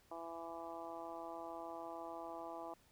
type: harmonic tone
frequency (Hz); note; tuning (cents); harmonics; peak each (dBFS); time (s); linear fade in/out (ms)
166.8; E3; +21; 2 / 3 / 4 / 5 / 6 / 7; -52 / -55 / -49 / -51 / -53 / -55; 0.11-2.74; 5
effects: pink hiss -70 dBFS RMS until 2.91 s